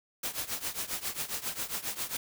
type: noise with tremolo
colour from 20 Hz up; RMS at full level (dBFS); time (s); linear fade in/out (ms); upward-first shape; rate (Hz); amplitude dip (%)
white; -32; 0.23-2.17; 5; triangle; 7.4; 90
effects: none